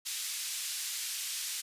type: band-pass noise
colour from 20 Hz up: white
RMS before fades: -37 dBFS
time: 0.05-1.62 s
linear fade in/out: 20 ms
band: 2700 to 9400 Hz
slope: 12 dB/octave
effects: resampled to 32000 Hz